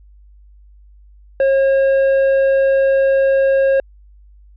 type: tone with tanh clipping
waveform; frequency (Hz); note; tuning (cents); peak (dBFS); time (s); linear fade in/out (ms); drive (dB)
triangle; 541; C#5; -42; -12; 1.4-3.8; 2; 11
effects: added 50 Hz sine -42 dBFS peak until 4.56 s